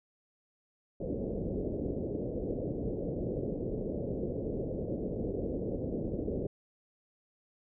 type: low-pass noise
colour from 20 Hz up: white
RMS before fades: -35 dBFS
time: 1-6.47 s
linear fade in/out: 5 ms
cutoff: 540 Hz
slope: 48 dB/octave
effects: none